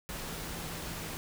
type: tone in noise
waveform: sine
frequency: 164.81 Hz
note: E3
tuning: in tune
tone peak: -47 dBFS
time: 0.09-1.17 s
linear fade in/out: 0 ms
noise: pink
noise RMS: -40 dBFS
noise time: 0.09-1.17 s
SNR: -10 dB
effects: none